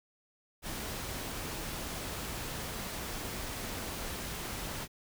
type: noise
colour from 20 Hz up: pink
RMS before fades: -39 dBFS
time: 0.62-4.88 s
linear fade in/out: 50 ms
effects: none